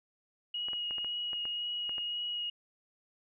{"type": "tone with vibrato", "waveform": "sine", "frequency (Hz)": 2890, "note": "F#7", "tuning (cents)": -41, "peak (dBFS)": -33, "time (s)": [0.54, 2.5], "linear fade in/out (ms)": 5, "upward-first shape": "sine", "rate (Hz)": 1.9, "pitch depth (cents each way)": 11}
{"type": "clicks", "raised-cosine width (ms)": 0.5, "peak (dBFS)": -31, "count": 9, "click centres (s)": [0.685, 0.733, 0.909, 0.983, 1.046, 1.332, 1.454, 1.894, 1.982]}
{"effects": []}